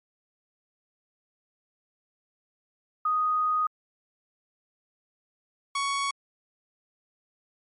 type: tone pair in turn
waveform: sine / sawtooth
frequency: 1244.5 / 1115.5 Hz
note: D#6 / C#6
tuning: 0 / +11 cents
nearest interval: major second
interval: 189 cents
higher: first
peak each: -22 / -22 dBFS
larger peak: neither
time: 3.05-3.67 / 5.75-6.11 s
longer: first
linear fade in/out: 5 ms
effects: MP3 48 kbps